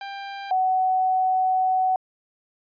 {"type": "tone pair in turn", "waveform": ["sawtooth", "sine"], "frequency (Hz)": [793, 748.5], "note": ["G5", "F#5"], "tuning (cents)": [20, 20], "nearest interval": "minor second", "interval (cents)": 100, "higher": "first", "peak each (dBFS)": [-28, -18], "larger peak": "second", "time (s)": [[0.01, 0.51], [0.51, 1.96]], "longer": "second", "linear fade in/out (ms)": 2, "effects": ["resampled to 11025 Hz"]}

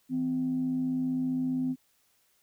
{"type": "tone pair together", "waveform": "sine", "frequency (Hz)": [162, 257.2], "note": ["E3", "C4"], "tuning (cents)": [-30, -30], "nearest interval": "minor sixth", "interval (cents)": 800, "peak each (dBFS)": [-37, -26], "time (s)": [0.09, 1.76], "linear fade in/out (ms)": 50, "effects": ["tanh soft clip ceiling -21 dBFS", "white hiss -69 dBFS RMS until 2.42 s"]}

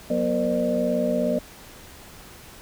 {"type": "tone cluster", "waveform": "sine", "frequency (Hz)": [185.4, 242.7, 464.6, 521, 603], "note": ["F#3", "B3", "A#4", "C5", "D5"], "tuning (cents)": [4, -30, -6, -7, 46], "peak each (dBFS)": [-29, -25, -30, -30, -24], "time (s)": [0.1, 1.39], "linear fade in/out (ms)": 5, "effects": ["pink hiss -45 dBFS RMS until 2.61 s"]}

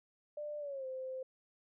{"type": "tone with pitch glide", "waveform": "sine", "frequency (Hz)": [594, 520.1], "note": ["D5", "C5"], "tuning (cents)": [20, -10], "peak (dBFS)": -39, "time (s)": [0.37, 1.23], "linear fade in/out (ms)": 5, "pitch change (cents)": -230, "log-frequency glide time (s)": [0.59, 0.86], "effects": []}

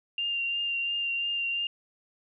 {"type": "tone with vibrato", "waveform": "sine", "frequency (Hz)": 2787, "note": "F7", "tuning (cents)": -4, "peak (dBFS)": -27, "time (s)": [0.18, 1.67], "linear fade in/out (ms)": 2, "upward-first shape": "triangle", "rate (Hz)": 2.9, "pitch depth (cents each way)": 20, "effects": []}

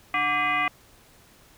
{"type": "tone with frequency modulation", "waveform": "sine", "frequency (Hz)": 1600, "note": "G6", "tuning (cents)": 35, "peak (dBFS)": -21, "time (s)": [0.14, 0.68], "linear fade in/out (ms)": 2, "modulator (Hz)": 434, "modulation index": 2.1, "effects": ["pink hiss -55 dBFS RMS until 1.57 s"]}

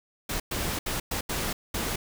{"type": "noise bursts at uneven times", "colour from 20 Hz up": "pink", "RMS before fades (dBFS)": -30, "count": 6, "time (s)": [[0.29, 0.4], [0.51, 0.79], [0.86, 1], [1.11, 1.21], [1.29, 1.53], [1.74, 1.96]], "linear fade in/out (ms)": 5, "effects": []}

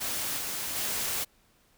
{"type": "noise with level steps", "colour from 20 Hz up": "white", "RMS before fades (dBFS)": [-32, -34, -31], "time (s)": [0, 1.25], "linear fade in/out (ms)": 20, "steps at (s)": [0.37, 0.75], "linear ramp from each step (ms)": 20, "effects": ["pink hiss -65 dBFS RMS until 1.77 s"]}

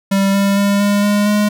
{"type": "tone with pitch steps", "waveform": "square", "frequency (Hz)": [196, 198.39, 200.8, 203.3, 205.7, 208.3], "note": ["G3", "G3", "G3", "G#3", "G#3", "G#3"], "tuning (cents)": [0, 21, 42, -37, -16, 5], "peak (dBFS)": -12, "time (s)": [0.11, 1.49], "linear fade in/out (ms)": 10, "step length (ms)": 230, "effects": []}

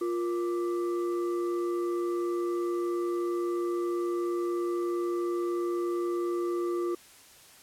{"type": "tone with frequency modulation", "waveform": "sine", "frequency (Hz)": 350, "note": "F4", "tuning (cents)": 4, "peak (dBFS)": -27, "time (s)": [0.01, 6.95], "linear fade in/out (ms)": 5, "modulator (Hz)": 823, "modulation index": 0.5, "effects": ["white hiss -54 dBFS RMS until 7.62 s", "low-pass 12000 Hz 12 dB/octave"]}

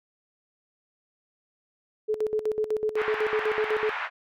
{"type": "tone with tremolo", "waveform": "sine", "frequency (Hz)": 430, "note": "A4", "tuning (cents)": -40, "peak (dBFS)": -22, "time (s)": [2.08, 3.91], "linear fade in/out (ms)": 20, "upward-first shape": "square", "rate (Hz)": 8, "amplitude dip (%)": 75}
{"type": "band-pass noise", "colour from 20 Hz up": "white", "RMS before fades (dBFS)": -32, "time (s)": [2.95, 4.1], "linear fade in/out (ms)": 50, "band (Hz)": [790, 2100], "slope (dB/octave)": 24}
{"effects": []}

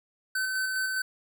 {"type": "tone with tremolo", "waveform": "square", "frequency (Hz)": 1527, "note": "G6", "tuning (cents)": -46, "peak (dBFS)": -27, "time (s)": [0.35, 1.02], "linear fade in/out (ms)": 5, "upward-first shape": "square", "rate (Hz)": 4.9, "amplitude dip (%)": 25, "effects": []}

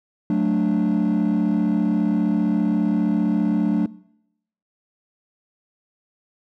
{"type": "chord", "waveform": "triangle", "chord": "D major", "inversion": "first", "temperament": "equal", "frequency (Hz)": [185, 220, 293.7], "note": ["F#3", "A3", "D4"], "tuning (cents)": [0, 0, 0], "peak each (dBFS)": -19, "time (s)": [0.3, 3.86], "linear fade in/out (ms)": 2, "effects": ["noise-tail reverb RT60 0.8 s tail -22 dB re dry", "tanh soft clip ceiling -11 dBFS"]}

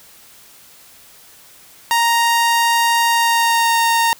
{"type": "tone with pitch glide", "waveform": "sawtooth", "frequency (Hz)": [932.3, 923.2], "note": ["A#5", "A#5"], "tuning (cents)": [0, -17], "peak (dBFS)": -9, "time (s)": [1.91, 4.13], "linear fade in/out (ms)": 0, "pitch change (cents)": -17, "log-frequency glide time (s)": [3.08, 3.81], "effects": ["white hiss -45 dBFS RMS until 4.19 s"]}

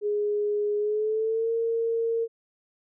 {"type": "tone with pitch glide", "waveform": "sine", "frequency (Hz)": [415.3, 458.2], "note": ["G#4", "A#4"], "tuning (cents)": [0, -30], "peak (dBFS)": -23, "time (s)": [0.01, 2.28], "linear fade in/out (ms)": 50, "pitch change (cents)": 170, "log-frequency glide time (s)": [0.78, 1.51], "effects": []}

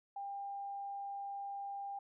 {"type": "tone", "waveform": "sine", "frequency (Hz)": 798, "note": "G5", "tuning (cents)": 31, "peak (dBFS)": -40, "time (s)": [0.16, 1.99], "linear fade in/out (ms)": 5, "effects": []}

